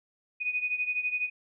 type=beating tone pair; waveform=sine; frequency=2482 / 2494 Hz; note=D#7 / D#7; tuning=-5 / +3 cents; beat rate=12 Hz; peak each=-29 / -33 dBFS; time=0.4-1.3 s; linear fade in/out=20 ms; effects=none